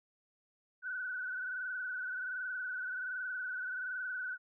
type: tone with frequency modulation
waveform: sine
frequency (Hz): 1492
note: F#6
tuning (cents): +14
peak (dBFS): -36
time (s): 0.82-4.38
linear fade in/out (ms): 50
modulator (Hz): 21.3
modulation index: 2.1
effects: none